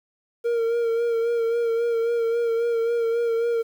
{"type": "tone with vibrato", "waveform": "triangle", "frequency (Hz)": 464.1, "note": "A#4", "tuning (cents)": -8, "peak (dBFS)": -18, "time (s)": [0.44, 3.63], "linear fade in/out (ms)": 20, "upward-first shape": "sine", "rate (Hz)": 3.7, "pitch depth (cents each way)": 32, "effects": ["9-bit"]}